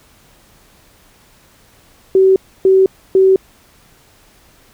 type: tone bursts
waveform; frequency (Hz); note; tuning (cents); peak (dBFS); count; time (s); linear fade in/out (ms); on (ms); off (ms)
sine; 381.2; G4; -48; -6; 3; 2.15-3.36; 2; 210; 290
effects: pink hiss -49 dBFS RMS until 4.73 s